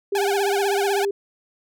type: tone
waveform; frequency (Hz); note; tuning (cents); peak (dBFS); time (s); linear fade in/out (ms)
sine; 399.3; G4; +32; -20; 0.12-1.11; 5
type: tone with vibrato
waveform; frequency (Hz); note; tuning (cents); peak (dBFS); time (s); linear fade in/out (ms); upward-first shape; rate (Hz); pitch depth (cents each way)
sawtooth; 787; G5; +7; -19; 0.15-1.05; 2; triangle; 16; 190
effects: none